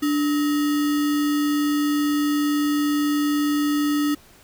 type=tone with sample-and-hold; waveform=sine; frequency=293.7 Hz; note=D4; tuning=in tune; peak=-18 dBFS; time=0.02-4.15 s; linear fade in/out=10 ms; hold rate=1575 Hz; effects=pink hiss -51 dBFS RMS until 4.43 s

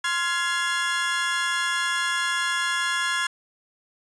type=chord; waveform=30% pulse; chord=F minor; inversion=second; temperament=equal with one note detuned; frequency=1046.5 / 1396.9 / 1684.4 Hz; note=C6 / F6 / Ab6; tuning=0 / 0 / +24 cents; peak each=-26 / -26 / -23 dBFS; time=0.04-3.27 s; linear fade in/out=5 ms; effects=resampled to 22050 Hz

